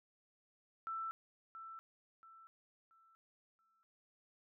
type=tone with echo; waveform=sine; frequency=1330 Hz; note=E6; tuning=15 cents sharp; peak=-39 dBFS; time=0.87-1.11 s; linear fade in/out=0 ms; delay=680 ms; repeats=4; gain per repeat=-9 dB; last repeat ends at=3.83 s; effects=none